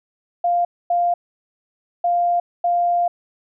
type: tone bursts at uneven times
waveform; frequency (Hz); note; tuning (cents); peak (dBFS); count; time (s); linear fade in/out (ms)
sine; 698.5; F5; 0; -15; 4; 0.44-0.65 / 0.9-1.14 / 2.04-2.4 / 2.64-3.08; 5
effects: none